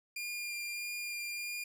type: tone with vibrato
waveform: sawtooth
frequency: 2407 Hz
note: D7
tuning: 42 cents sharp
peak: -34 dBFS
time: 0.16-1.64 s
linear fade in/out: 5 ms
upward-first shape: triangle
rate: 1.6 Hz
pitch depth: 11 cents each way
effects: none